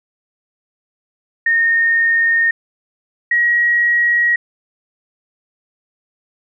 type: tone pair in turn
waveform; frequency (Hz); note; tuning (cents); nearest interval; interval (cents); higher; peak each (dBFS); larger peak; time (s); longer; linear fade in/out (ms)
sine; 1839 / 1901.7; A#6 / A#6; -24 / +34; minor second; 58; second; -11; neither; 1.46-2.51 / 3.31-4.36; neither; 5
effects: none

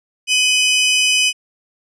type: tone pair together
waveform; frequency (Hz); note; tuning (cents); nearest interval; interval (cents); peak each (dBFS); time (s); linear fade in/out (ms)
sawtooth; 2514 / 2994; D#7 / F#7; +17 / +20; minor third; 303; -12; 0.27-1.33; 50
effects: resampled to 22050 Hz

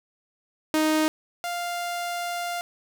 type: tone pair in turn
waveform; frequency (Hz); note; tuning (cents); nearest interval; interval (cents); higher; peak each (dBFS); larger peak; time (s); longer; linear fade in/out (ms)
sawtooth; 311.1 / 698.4; D#4 / F5; 0 / 0; octave + major second; 1400; second; -16 / -24; first; 0.74-1.08 / 1.44-2.61; second; 0
effects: none

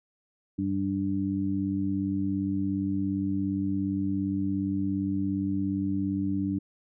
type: harmonic tone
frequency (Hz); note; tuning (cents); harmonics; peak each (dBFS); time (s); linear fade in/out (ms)
97.3; G2; -12; 1 / 2 / 3; -34 / -30 / -28; 0.58-6.59; 10
effects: none

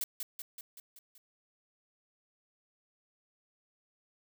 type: noise with echo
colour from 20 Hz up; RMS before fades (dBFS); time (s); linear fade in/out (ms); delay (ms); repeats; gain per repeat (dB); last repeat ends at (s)
blue; -34; 0.01-0.04; 2; 190; 6; -4; 1.18
effects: none

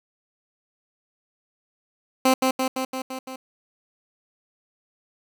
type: tone with echo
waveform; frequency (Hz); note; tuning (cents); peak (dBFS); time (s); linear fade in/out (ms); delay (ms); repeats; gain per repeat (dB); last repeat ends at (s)
15% pulse; 261; C4; -4; -9; 2.25-2.34; 5; 170; 6; -3; 3.36
effects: none

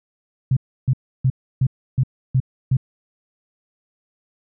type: tone bursts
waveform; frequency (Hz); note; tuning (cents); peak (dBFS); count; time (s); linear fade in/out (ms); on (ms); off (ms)
sine; 130; C3; -11; -13; 7; 0.51-2.769; 5; 57; 310
effects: none

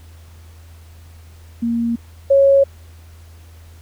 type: tone pair in turn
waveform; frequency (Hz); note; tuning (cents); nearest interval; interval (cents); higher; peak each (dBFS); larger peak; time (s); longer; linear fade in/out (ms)
sine; 233.1 / 550.9; A#3 / C#5; 0 / -11; octave + minor third; 1489; second; -16 / -8; second; 1.62-1.96 / 2.3-2.64; neither; 10
effects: added 82 Hz sine -39 dBFS peak until 3.81 s + pink hiss -51 dBFS RMS until 3.81 s

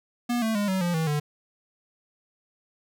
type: tone with pitch steps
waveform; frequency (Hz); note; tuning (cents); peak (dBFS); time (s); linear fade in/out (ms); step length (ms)
square; 241 / 222.3 / 205 / 189.08 / 174.4 / 160.85 / 148.35; B3 / A3 / G#3 / F#3 / F3 / E3 / D3; -42 / +18 / -22 / +38 / -2 / -42 / +18; -24; 0.29-1.2; 10; 130
effects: none

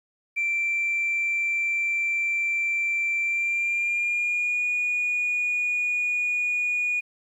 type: tone with pitch glide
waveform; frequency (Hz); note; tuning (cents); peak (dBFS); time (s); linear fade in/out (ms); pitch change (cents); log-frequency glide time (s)
sine; 2349 to 2452; D7 to D#7; 0 to -26; -21; 0.36-7.01; 20; +74; 3.22-4.64
effects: tanh soft clip ceiling -19 dBFS + 10-bit

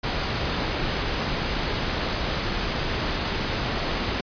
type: noise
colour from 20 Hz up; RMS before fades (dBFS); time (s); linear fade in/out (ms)
pink; -26; 0.03-4.21; 10
effects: resampled to 11025 Hz

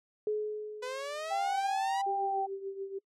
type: tone with exponential decay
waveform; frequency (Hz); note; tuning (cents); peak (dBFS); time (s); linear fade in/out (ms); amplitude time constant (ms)
sine; 424.5; G#4; +38; -27; 0.27-1.79; 2; 330
type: exponential sweep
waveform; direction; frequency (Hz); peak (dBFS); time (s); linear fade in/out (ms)
sawtooth; up; 493.9 to 987.8; -32; 0.82-2.02; 10
type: tone with vibrato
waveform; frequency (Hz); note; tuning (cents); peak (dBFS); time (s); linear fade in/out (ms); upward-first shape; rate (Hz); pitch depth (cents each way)
sine; 784; G5; 0; -29; 1.3-2.47; 20; sine; 1.5; 18
type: tone with tremolo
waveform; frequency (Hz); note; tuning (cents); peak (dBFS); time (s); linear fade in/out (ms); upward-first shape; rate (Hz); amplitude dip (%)
sine; 390.7; G4; -6; -33; 2.06-2.99; 10; triangle; 6.9; 75
effects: noise-tail reverb RT60 0.1 s tail -23 dB re dry + low-pass 8000 Hz 12 dB/octave

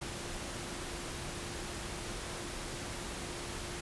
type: tone in noise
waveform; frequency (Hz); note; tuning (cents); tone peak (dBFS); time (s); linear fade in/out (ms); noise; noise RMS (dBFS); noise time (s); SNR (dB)
sine; 349.2; F4; 0; -49; 0.01-3.81; 10; pink; -41; 0.01-3.81; -11
effects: resampled to 24000 Hz

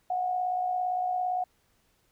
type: tone with amplitude modulation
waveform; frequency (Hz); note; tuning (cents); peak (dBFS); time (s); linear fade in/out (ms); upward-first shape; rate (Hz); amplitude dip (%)
sine; 730; F#5; -24; -24; 0.1-1.44; 5; sine; 57.6; 45
effects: pink hiss -69 dBFS RMS until 2.11 s

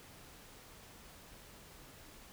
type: silence
effects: pink hiss -56 dBFS RMS until 2.32 s

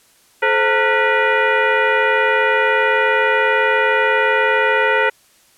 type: tone with frequency modulation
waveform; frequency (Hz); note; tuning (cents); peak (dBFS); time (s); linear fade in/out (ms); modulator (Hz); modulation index
sine; 523.3; C5; 0; -12; 0.42-5.1; 10; 477; 3.8
effects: white hiss -53 dBFS RMS until 5.57 s + low-pass 12000 Hz 12 dB/octave

